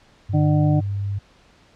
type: tone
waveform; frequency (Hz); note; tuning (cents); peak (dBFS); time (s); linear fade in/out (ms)
sine; 100; G2; +35; -22; 0.29-1.19; 10
type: harmonic tone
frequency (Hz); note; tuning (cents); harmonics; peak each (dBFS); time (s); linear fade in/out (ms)
150.2; D3; +39; 1 / 2 / 4 / 5; -16 / -22 / -28 / -30; 0.33-0.81; 20
effects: pink hiss -54 dBFS RMS until 1.75 s + low-pass 5000 Hz 12 dB/octave